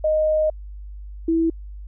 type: tone pair in turn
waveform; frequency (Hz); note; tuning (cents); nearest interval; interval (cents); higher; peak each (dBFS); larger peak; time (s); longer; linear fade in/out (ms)
sine; 620 / 328.4; D#5 / E4; -6 / -6; major seventh; 1100; first; -16; neither; 0.04-0.5 / 1.28-1.5; first; 5
effects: added 50 Hz sine -33 dBFS peak until 1.87 s